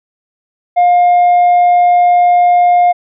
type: tone with tanh clipping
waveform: sine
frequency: 709 Hz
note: F5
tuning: 26 cents sharp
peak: -6 dBFS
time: 0.76-2.93 s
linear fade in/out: 20 ms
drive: 2 dB
effects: none